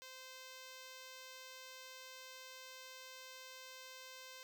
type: tone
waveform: 5% pulse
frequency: 518 Hz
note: C5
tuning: 17 cents flat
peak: -40 dBFS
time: 0.02-4.43 s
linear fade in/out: 0 ms
effects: none